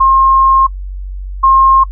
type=tone pair in turn; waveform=sine; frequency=1068 / 1068 Hz; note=C6 / C6; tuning=+35 / +35 cents; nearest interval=unison; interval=0 cents; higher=neither; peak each=-5 / -4 dBFS; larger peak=second; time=0-0.67 / 1.43-1.84 s; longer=first; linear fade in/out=10 ms; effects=noise-tail reverb RT60 0.1 s tail -23 dB re dry + added 47 Hz sine -20 dBFS peak until 1.91 s